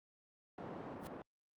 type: band-pass noise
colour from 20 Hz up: pink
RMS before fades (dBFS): -48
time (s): 0.58-1.22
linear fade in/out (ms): 2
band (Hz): 190 to 940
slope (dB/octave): 12
type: noise with exponential growth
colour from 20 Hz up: pink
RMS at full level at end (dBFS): -46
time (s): 0.98-1.07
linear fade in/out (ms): 1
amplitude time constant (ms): 19
effects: Opus 48 kbps